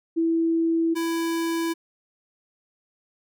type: tone pair in turn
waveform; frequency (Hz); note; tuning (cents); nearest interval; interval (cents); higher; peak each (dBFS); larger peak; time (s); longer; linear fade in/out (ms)
sine / square; 329.6 / 331.7; E4 / E4; 0 / +11; unison; 11; second; -19 / -24; first; 0.16-0.95 / 0.95-1.74; neither; 20
effects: none